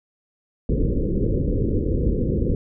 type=low-pass noise; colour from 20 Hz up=pink; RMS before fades=-21 dBFS; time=0.69-2.55 s; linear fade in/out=2 ms; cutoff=520 Hz; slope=96 dB/octave; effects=none